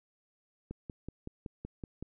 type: click train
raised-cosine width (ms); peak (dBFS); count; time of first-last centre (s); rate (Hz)
3; -27; 8; 0.71-2.026; 5.32
effects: none